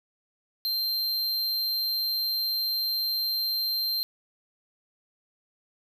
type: tone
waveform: square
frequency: 4153 Hz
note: C8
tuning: 14 cents flat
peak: -26 dBFS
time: 0.65-4.03 s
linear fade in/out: 0 ms
effects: none